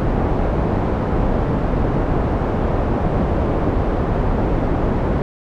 pink low-pass noise, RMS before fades -18 dBFS, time 0-5.22 s, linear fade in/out 0 ms, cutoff 780 Hz, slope 12 dB/octave, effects none

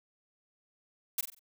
blue noise with echo, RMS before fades -30 dBFS, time 1.18-1.21 s, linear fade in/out 5 ms, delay 46 ms, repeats 4, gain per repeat -8 dB, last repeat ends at 1.394 s, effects none

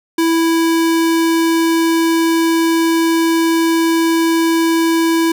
square tone, 329.6 Hz, E4, in tune, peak -12 dBFS, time 0.18-5.32 s, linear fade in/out 5 ms, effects none

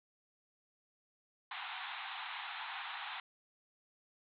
pink band-pass noise, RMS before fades -44 dBFS, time 1.51-3.2 s, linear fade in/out 2 ms, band 740 to 3900 Hz, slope 96 dB/octave, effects none

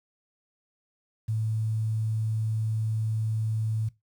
sine tone with quantisation, 110 Hz, A2, in tune, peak -25 dBFS, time 1.28-3.89 s, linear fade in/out 10 ms, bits 9, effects noise-tail reverb RT60 0.2 s tail -19 dB re dry

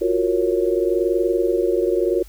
sine chord, Gb major seventh, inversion third, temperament equal, 349.2 / 370 / 466.2 / 554.4 Hz, F4 / Gb4 / Bb4 / Db5, 0 / 0 / 0 / 0 cents, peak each -21 / -21 / -22 / -25 dBFS, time 0.01-2.23 s, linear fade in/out 10 ms, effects added 50 Hz sine -40 dBFS peak until 2.28 s + white hiss -51 dBFS RMS until 2.28 s

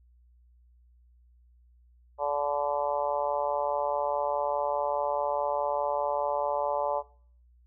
harmonic tone, 144.8 Hz, D3, 24 cents flat, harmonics 3 / 4 / 5 / 6 / 7 / 8, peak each -39 / -29 / -35 / -31 / -35 / -42 dBFS, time 2.18-7.03 s, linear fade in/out 50 ms, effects noise-tail reverb RT60 0.5 s tail -19 dB re dry + added 60 Hz sine -57 dBFS peak until 7.66 s

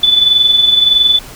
sine tone with amplitude modulation, 3483 Hz, A7, 18 cents flat, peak -4 dBFS, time 0.03-1.19 s, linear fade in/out 5 ms, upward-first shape sine, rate 21.6 Hz, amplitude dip 55%, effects pink hiss -33 dBFS RMS until 1.35 s

